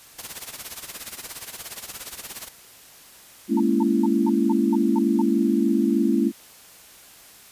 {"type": "noise with tremolo", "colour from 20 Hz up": "white", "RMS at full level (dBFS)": -33, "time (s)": [0.18, 2.49], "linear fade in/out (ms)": 10, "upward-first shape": "sine", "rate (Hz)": 17, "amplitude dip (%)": 80}
{"type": "chord", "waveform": "sine", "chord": "A# half-diminished seventh", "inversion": "third", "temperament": "just", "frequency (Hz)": [209.8, 233.1, 279.7, 335.6], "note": ["G#3", "A#3", "C#4", "E4"], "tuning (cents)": [18, 0, 16, 31], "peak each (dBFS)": -23, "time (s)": [3.48, 6.32], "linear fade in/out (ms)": 50}
{"type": "tone bursts", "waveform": "sine", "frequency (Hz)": 898, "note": "A5", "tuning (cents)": 35, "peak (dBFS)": -26, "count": 8, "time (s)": [3.57, 5.218], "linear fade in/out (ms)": 5, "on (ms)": 31, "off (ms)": 200}
{"effects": ["white hiss -48 dBFS RMS until 7.51 s", "resampled to 32000 Hz"]}